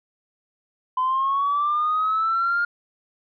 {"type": "linear sweep", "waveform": "sine", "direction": "up", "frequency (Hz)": [1014, 1417], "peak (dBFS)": -18, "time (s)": [0.97, 2.65], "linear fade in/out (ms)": 5, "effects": ["tanh soft clip ceiling -15 dBFS"]}